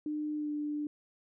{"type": "tone with pitch glide", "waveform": "sine", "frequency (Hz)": [301.4, 296.7], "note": ["D4", "D4"], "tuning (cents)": [45, 18], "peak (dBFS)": -32, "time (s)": [0.06, 0.87], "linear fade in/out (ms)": 2, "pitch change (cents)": -27, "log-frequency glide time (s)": [0.36, 0.5], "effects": []}